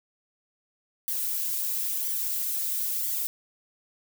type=noise with flanger; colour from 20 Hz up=violet; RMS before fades=-29 dBFS; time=1.08-3.27 s; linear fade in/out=0 ms; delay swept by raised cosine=0.74 to 4.64 ms; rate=1 Hz; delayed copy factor=-0.65; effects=none